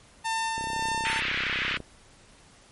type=tone with tremolo; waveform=sawtooth; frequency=899 Hz; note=A5; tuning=37 cents sharp; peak=-22 dBFS; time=0.24-1.21 s; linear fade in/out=20 ms; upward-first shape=sine; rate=1.9 Hz; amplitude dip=35%
type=click train; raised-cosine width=2 ms; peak=-25 dBFS; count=41; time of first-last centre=0.58-1.803 s; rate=32.7 Hz
type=band-pass noise; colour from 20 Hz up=pink; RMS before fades=-29 dBFS; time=1.05-1.77 s; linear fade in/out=0 ms; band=1600 to 3000 Hz; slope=24 dB/octave
effects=pink hiss -55 dBFS RMS until 2.71 s + MP3 48 kbps